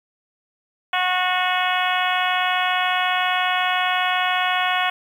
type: harmonic tone with a mistuned harmonic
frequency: 365.5 Hz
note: F#4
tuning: 21 cents flat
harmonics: 2 / 3 / 4 / 5 / 6 / 7 / 8 / 9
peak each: -23 / -25 / -26 / -27 / -28 / -28 / -29 / -30 dBFS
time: 0.93-4.9 s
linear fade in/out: 5 ms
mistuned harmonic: 9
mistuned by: +32 cents
effects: 8-bit